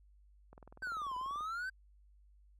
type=click train; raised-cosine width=1 ms; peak=-40 dBFS; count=19; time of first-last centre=0.53-1.408 s; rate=20.5 Hz
type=exponential two-way sweep; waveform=triangle; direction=down then up; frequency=1568 to 987.8 to 1568 Hz; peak=-35 dBFS; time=0.82-1.7 s; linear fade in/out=10 ms; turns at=1.16 s
effects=added 50 Hz sine -60 dBFS peak until 2.59 s + MP3 64 kbps